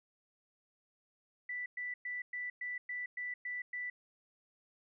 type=tone bursts; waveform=sine; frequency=1975.5 Hz; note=B6; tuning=in tune; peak=-37 dBFS; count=9; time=1.49-3.9 s; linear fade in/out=5 ms; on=170 ms; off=110 ms; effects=none